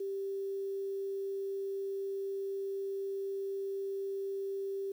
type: tone with quantisation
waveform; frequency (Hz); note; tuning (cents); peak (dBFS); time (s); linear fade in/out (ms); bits
sine; 392; G4; 0; -34; 0-4.92; 5; 10
effects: none